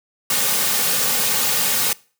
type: noise with comb filter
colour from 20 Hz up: white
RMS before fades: -19 dBFS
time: 0.3-1.93 s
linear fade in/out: 2 ms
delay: 3 ms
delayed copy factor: -0.65
effects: noise-tail reverb RT60 0.4 s tail -23 dB re dry + high-pass 150 Hz 12 dB/octave